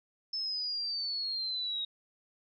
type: exponential sweep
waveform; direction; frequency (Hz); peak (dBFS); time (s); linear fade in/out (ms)
sine; down; 5274 to 3779; -32; 0.33-1.85; 5
effects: none